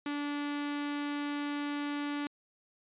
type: tone with notch filter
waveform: sawtooth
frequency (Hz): 290.1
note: D4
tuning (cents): -21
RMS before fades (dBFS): -35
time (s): 0.06-2.27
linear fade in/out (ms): 2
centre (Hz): 630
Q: 1.8
effects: resampled to 8000 Hz